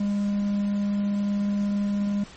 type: tone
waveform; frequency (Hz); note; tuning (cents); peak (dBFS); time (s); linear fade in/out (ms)
triangle; 203; G#3; -39; -20; 0-2.24; 5
effects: pink hiss -46 dBFS RMS until 2.36 s + MP3 32 kbps